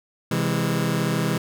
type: chord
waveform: sawtooth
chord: C augmented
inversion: none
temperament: just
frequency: 130.81 / 163.52 / 204.4 Hz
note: C3 / E3 / G#3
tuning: 0 / -14 / -27 cents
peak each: -22 / -20 / -22 dBFS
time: 0.31-1.38 s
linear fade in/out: 5 ms
effects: none